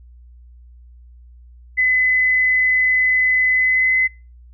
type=tone with pitch glide; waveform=sine; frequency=2018 to 2037 Hz; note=B6 to C7; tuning=+37 to -47 cents; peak=-13 dBFS; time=1.77-4.08 s; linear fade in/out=20 ms; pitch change=+16 cents; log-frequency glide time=3.52-3.96 s; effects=noise-tail reverb RT60 0.3 s tail -24 dB re dry + added 60 Hz sine -41 dBFS peak until 4.53 s